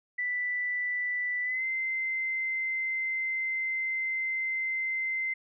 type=tone with pitch glide; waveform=sine; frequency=1978 to 2074 Hz; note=B6 to C7; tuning=+2 to -16 cents; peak=-28 dBFS; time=0.18-5.34 s; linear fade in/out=10 ms; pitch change=+82 cents; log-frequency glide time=1.43-1.64 s; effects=none